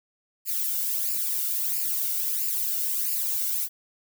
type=noise with flanger; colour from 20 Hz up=violet; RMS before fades=-27 dBFS; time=0.45-3.69 s; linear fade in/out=50 ms; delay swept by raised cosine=0.41 to 1.41 ms; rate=1.5 Hz; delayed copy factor=+0.7; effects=none